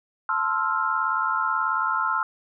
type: chord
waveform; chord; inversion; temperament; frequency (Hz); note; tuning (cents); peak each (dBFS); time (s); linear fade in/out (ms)
sine; F major seventh; first; equal; 880 / 1046.5 / 1318.5 / 1396.9; A5 / C6 / E6 / F6; 0 / 0 / 0 / 0; -30 / -27 / -26 / -26; 0.29-2.23; 2
effects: none